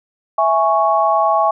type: chord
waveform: sine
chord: C# minor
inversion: first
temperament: equal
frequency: 659.3 / 830.6 / 1108.7 Hz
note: E5 / G#5 / C#6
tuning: 0 / 0 / 0 cents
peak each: -16 dBFS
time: 0.38-1.51 s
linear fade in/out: 5 ms
effects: none